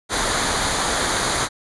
pink noise with comb filter, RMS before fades -21 dBFS, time 0.09-1.49 s, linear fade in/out 50 ms, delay 0.37 ms, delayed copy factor -0.6, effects resampled to 24000 Hz

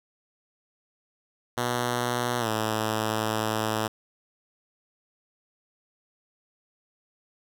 5% pulse tone with pitch glide, 121.5 to 109.5 Hz, B2 to A2, -28 to -8 cents, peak -14 dBFS, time 1.57-3.88 s, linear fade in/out 10 ms, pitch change -180 cents, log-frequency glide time 2.39-2.48 s, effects none

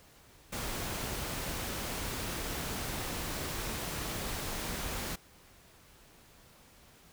pink noise, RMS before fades -37 dBFS, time 0.52-5.16 s, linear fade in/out 10 ms, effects pink hiss -59 dBFS RMS until 7.12 s

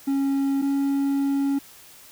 triangle tone pair in turn, 274.9 / 277.6 Hz, C#4 / C#4, -14 / +3 cents, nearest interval unison, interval 17 cents, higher second, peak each -18 dBFS, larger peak neither, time 0.07-0.62 / 0.62-1.59 s, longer second, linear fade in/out 10 ms, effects white hiss -48 dBFS RMS until 2.11 s

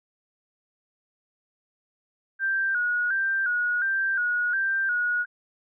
sine tone with vibrato, 1512 Hz, F#6, 37 cents sharp, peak -22 dBFS, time 2.39-5.26 s, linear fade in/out 50 ms, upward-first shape square, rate 1.4 Hz, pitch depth 70 cents each way, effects none

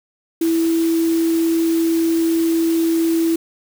sine tone in noise, 329.6 Hz, E4, in tune, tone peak -14 dBFS, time 0.41-3.36 s, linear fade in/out 5 ms, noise white, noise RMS -32 dBFS, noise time 0.41-3.36 s, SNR +15 dB, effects none

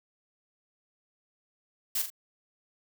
blue noise with echo, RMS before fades -29 dBFS, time 1.95-2.02 s, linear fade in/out 5 ms, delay 41 ms, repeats 2, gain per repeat -7 dB, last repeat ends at 2.102 s, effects none

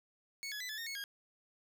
20% pulse tone with pitch steps, 2212 / 1691 / 1999 / 1726 / 1839 / 2195 / 1628 Hz, C#7 / G#6 / B6 / A6 / A#6 / C#7 / G#6, -4 / +31 / +20 / -34 / -24 / -18 / -35 cents, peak -35 dBFS, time 0.43-1.039 s, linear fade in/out 0 ms, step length 87 ms, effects none

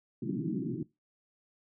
white band-pass noise, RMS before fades -34 dBFS, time 0.22-0.83 s, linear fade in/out 5 ms, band 120 to 360 Hz, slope 96 dB/octave, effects noise-tail reverb RT60 0.2 s tail -19 dB re dry

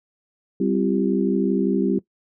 harmonic tone with a mistuned harmonic, 65.41 Hz, C2, in tune, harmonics 3 / 4 / 5 / 6, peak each -22 / -23 / -24 / -25 dBFS, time 0.6-1.99 s, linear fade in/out 5 ms, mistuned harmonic 5, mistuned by +68 cents, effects noise-tail reverb RT60 0.1 s tail -19 dB re dry

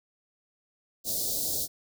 white band-stop noise, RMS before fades -30 dBFS, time 1.04-1.68 s, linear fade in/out 50 ms, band 690 to 3900 Hz, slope 48 dB/octave, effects none

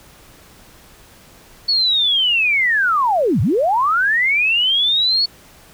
sine linear two-way sweep, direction down then up, 4447 to 85.5 to 4447 Hz, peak -13 dBFS, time 1.68-5.26 s, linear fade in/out 10 ms, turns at 3.41 s, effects pink hiss -46 dBFS RMS until 5.73 s

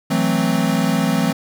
square chord, F# half-diminished seventh, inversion third, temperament equal, 164.81 / 185 / 220 / 261.6 Hz, E3 / F#3 / A3 / C4, 0 / 0 / 0 / 0 cents, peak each -22 dBFS, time 0.1-1.33 s, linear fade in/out 10 ms, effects none

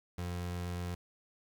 30% pulse tone, 88.4 Hz, F2, 22 cents sharp, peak -33 dBFS, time 0.18-0.95 s, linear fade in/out 5 ms, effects 10-bit

